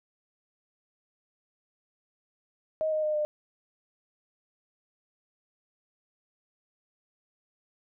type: tone with pitch steps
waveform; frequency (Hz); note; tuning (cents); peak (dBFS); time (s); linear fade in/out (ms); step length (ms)
sine; 628 / 619.4 / 610.8 / 602.4; D#5 / D#5 / D#5 / D5; +16 / -8 / -32 / +44; -25; 2.81-3.25; 0; 110
effects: none